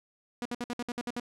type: tone bursts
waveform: sawtooth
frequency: 241.6 Hz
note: B3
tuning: 38 cents flat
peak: -28 dBFS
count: 9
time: 0.42-1.198 s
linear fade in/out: 0 ms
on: 34 ms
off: 59 ms
effects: low-pass 9000 Hz 12 dB/octave